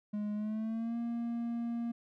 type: tone with pitch glide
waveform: triangle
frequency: 208.8 to 234.4 Hz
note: G#3 to A#3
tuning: +10 to +10 cents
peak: -31 dBFS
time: 0.13-1.92 s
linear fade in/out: 10 ms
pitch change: +200 cents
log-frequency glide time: 0.34-0.97 s
effects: none